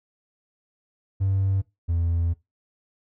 triangle tone pair in turn, 96.9 / 84.57 Hz, G2 / E2, -20 / +45 cents, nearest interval major second, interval 235 cents, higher first, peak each -17 / -18 dBFS, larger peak first, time 1.2-1.62 / 1.88-2.34 s, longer second, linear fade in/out 20 ms, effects noise-tail reverb RT60 0.2 s tail -20 dB re dry + tanh soft clip ceiling -14 dBFS

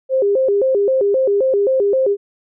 sine tone with vibrato, 460.6 Hz, A#4, 21 cents flat, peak -12 dBFS, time 0.09-2.17 s, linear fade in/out 50 ms, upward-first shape square, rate 3.8 Hz, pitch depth 230 cents each way, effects none

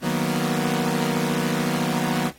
sawtooth chord, B major seventh, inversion first, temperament equal, 155.56 / 185 / 233.1 / 246.9 Hz, D#3 / F#3 / A#3 / B3, 0 / 0 / 0 / 0 cents, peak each -23 dBFS, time 0.01-2.32 s, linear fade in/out 50 ms, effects pink hiss -52 dBFS RMS until 2.38 s + AAC 48 kbps

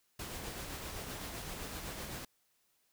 pink noise with tremolo, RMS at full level -42 dBFS, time 0.19-2.25 s, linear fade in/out 5 ms, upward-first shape sine, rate 7.8 Hz, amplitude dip 30%, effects white hiss -75 dBFS RMS until 2.92 s

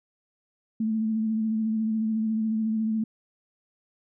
sine tone with vibrato, 220 Hz, A3, in tune, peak -23 dBFS, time 0.8-3.04 s, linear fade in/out 5 ms, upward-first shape sine, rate 14 Hz, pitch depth 29 cents each way, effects none

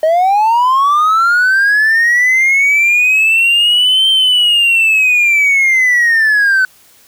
triangle linear two-way sweep, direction up then down, 615 to 3136 to 1504 Hz, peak -5 dBFS, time 0.03-6.65 s, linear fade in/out 2 ms, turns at 4.09 s, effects tanh soft clip ceiling -2 dBFS + white hiss -46 dBFS RMS until 7.07 s

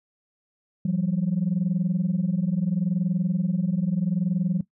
sine tone pair together, 169.45 / 190.2 Hz, E3 / F#3, +48 / +48 cents, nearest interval major second, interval 200 cents, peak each -23 dBFS, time 0.85-4.61 s, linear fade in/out 5 ms, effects noise-tail reverb RT60 0.1 s tail -17 dB re dry + tanh soft clip ceiling -16 dBFS

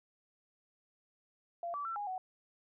sine tone with pitch steps, 687 / 1154 / 1343 / 822 / 746 Hz, F5 / D6 / E6 / G#5 / F#5, -29 / -31 / +32 / -18 / +14 cents, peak -36 dBFS, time 1.63-2.18 s, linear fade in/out 2 ms, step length 110 ms, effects none

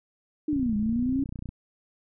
sine linear two-way sweep, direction down then up, 311.9 to 204.9 to 278.8 Hz, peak -23 dBFS, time 0.48-1.24 s, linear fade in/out 5 ms, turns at 0.76 s
click train, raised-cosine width 5 ms, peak -24 dBFS, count 30, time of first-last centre 0.53-1.49 s, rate 30.2 Hz
effects none

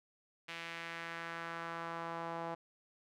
sawtooth tone with band-pass filter sweep, 167.1 Hz, E3, 24 cents sharp, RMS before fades -43 dBFS, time 0.48-2.55 s, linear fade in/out 10 ms, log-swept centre 2500 to 820 Hz, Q 1.7, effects none

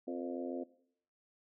harmonic tone with a mistuned harmonic, 86.9 Hz, F2, 8 cents flat, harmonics 3 / 4 / 5 / 6 / 7 / 8, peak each -40 / -42 / -46 / -46 / -47 / -51 dBFS, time 0.07-0.64 s, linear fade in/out 10 ms, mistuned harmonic 5, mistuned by +52 cents, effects noise-tail reverb RT60 0.6 s tail -18 dB re dry

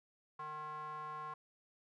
square tone with band-pass filter, 152.9 Hz, D#3, 30 cents flat, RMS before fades -45 dBFS, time 0.39-1.34 s, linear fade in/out 5 ms, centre 1100 Hz, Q 5.8, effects none

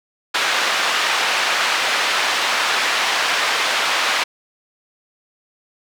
pink band-pass noise, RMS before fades -19 dBFS, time 0.34-4.24 s, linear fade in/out 10 ms, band 990 to 4200 Hz, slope 12 dB/octave, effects none

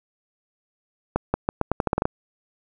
accelerating click train, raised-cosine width 1 ms, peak -6 dBFS, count 11, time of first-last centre 1.16-2.055 s, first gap 180 ms, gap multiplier 0.83, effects none

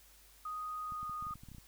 sine tone with pitch glide, 1244.5 to 1234.5 Hz, D#6 to D#6, 0 to -14 cents, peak -38 dBFS, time 0.45-1.34 s, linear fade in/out 5 ms, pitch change -14 cents, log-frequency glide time 0.85-1.06 s
clicks, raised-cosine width 5 ms, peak -39 dBFS, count 12, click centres 0.922 / 1.03 / 1.096 / 1.225 / 1.268 / 1.309 / 1.356 / 1.435 / 1.487 / 1.517 / 1.548 / 1.583 s
effects added 50 Hz sine -64 dBFS peak until 1.67 s + white hiss -62 dBFS RMS until 1.67 s

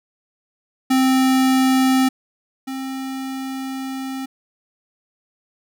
square tone pair in turn, 261.6 / 265.4 Hz, C4 / C4, 0 / +25 cents, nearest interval unison, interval 25 cents, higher second, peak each -14 / -26 dBFS, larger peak first, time 0.9-2.09 / 2.67-4.26 s, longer second, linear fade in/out 10 ms, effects none

